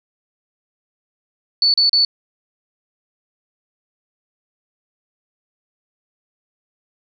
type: tone bursts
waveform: sine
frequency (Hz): 4468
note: C#8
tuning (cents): +13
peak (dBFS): -11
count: 3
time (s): 1.62-2.05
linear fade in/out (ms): 2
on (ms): 120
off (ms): 35
effects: none